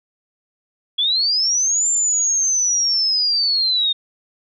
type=linear two-way sweep; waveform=sine; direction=up then down; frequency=3319 to 7300 to 3659 Hz; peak=-15 dBFS; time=0.98-3.93 s; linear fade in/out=10 ms; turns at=1.89 s; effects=none